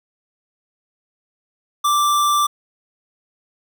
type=tone; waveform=square; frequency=1174.7 Hz; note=D6; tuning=in tune; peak=-15 dBFS; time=1.84-2.47 s; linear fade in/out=10 ms; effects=none